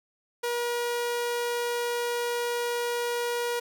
sawtooth tone, 478.9 Hz, A#4, 47 cents sharp, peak -23 dBFS, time 0.43-3.6 s, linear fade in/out 10 ms, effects none

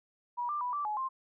sine tone with pitch steps, 967 / 1185 / 985 / 1167 / 846 / 1053 Hz, B5 / D6 / B5 / D6 / G#5 / C6, -37 / +15 / -5 / -11 / +32 / +11 cents, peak -31 dBFS, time 0.37-1.09 s, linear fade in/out 20 ms, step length 120 ms, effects none

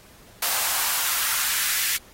white noise with high-pass filter sweep, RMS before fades -24 dBFS, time 0.42-1.97 s, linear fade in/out 5 ms, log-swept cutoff 700 to 1900 Hz, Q 1.5, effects pink hiss -51 dBFS RMS until 2.13 s + AAC 48 kbps

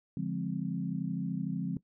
sine chord, D half-diminished seventh, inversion none, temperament equal with one note detuned, 143.89 / 174.61 / 207.7 / 261.6 Hz, D3 / F3 / Ab3 / C4, -35 / 0 / 0 / 0 cents, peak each -38 / -34 / -38 / -38 dBFS, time 0.17-1.77 s, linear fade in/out 2 ms, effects noise-tail reverb RT60 0.1 s tail -18 dB re dry

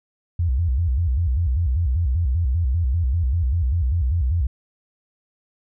sine tone with vibrato, 73.7 Hz, D2, 7 cents sharp, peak -17 dBFS, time 0.39-4.47 s, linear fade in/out 5 ms, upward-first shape square, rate 5.1 Hz, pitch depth 260 cents each way, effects none

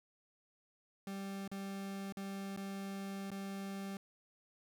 40% pulse tone with dropouts, 196 Hz, G3, in tune, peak -40 dBFS, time 1.07-3.97 s, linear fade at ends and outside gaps 2 ms, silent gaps 1.478-1.515 / 2.124-2.17 / 2.564-2.573 / 3.305-3.315 s, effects none

